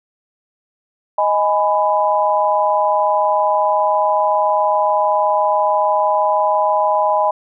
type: chord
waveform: sine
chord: G# minor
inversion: second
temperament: just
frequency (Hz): 623 / 830.6 / 996.7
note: D#5 / G#5 / B5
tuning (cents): +2 / 0 / +16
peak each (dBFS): -17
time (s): 1.18-7.31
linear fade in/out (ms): 5
effects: none